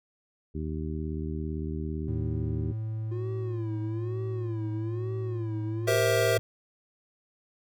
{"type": "harmonic tone", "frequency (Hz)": 77.78, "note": "D#2", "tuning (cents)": 0, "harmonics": [1, 2, 3, 4, 5], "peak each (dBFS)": [-33, -36, -38, -39, -40], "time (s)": [0.54, 2.73], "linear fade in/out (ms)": 20}
{"type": "tone", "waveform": "triangle", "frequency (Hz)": 110, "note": "A2", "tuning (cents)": 0, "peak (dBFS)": -28, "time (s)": [2.08, 6.39], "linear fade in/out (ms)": 0}
{"type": "tone with vibrato", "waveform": "triangle", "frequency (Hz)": 349.2, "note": "F4", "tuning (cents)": 0, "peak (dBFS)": -33, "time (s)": [3.11, 5.97], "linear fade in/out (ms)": 10, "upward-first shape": "sine", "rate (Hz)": 1.1, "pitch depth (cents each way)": 150}
{"type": "chord", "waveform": "square", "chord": "C dominant seventh", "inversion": "second", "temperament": "just", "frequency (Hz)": [392.4, 470.9, 523.3, 654.1], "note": ["G4", "Bb4", "C5", "E5"], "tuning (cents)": [2, 18, 0, -14], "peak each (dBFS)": [-31, -28, -30, -28], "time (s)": [5.87, 6.38], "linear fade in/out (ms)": 10}
{"effects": []}